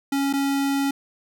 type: tone with dropouts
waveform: square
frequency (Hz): 277.2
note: C#4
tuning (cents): 0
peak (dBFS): -21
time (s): 0.12-0.91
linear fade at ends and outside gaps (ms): 5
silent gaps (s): 0.329-0.335
effects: none